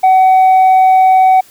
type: tone with tanh clipping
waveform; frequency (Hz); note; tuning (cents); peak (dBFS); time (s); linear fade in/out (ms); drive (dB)
sine; 753; F#5; +30; -5; 0.03-1.41; 10; 2
effects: white hiss -43 dBFS RMS until 1.5 s

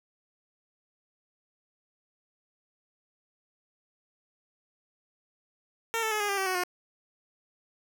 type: tone with pitch steps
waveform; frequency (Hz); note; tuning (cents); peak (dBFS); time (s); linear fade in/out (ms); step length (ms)
10% pulse; 455.9 / 440.6 / 425.9 / 411.6 / 397.8 / 384.5 / 371.6 / 359.1; A#4 / A4 / G#4 / G#4 / G4 / G4 / F#4 / F4; -39 / +2 / +44 / -16 / +25 / -33 / +7 / +48; -19; 5.94-6.636; 0; 87
effects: none

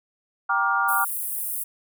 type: chord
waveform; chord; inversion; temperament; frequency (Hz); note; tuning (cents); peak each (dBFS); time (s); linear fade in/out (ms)
sine; G minor seventh; none; just; 784 / 940.8 / 1176 / 1411.2; G5 / Bb5 / D6 / F6; 0 / +16 / +2 / +18; -27 / -27 / -24 / -23; 0.49-1.05; 10
type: high-pass noise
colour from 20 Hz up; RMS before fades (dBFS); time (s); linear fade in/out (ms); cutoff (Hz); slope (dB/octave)
pink; -29; 0.88-1.64; 10; 9500; 48
effects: none

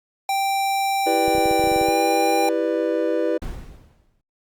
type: tone with pitch glide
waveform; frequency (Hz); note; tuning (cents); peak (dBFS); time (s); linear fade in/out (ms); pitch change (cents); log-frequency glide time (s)
square; 784 to 798.2; G5 to G5; 0 to +31; -20; 0.29-2.49; 2; +31; 1.83-1.89
type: chord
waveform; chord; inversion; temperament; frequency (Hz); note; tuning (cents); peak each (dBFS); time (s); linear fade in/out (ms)
triangle; E minor seventh; none; just; 329.6 / 395.6 / 494.4 / 593.3; E4 / G4 / B4 / D5; 0 / +16 / +2 / +18; -22 / -25 / -21 / -24; 1.06-3.38; 10
type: clicks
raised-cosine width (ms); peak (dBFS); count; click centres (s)
5; -21; 12; 1.281 / 1.351 / 1.382 / 1.458 / 1.512 / 1.596 / 1.64 / 1.673 / 1.717 / 1.762 / 1.814 / 1.886
type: noise with exponential decay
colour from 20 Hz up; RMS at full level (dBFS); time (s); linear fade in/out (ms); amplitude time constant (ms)
brown; -27; 3.42-4.21; 0; 170
effects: Opus 48 kbps

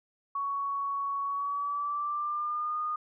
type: tone with pitch glide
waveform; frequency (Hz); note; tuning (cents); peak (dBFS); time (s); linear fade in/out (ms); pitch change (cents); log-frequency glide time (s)
sine; 1117 to 1225.2; C#6 to D#6; +13 to -27; -29; 0.35-2.96; 5; +160; 1.24-2.78
effects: none

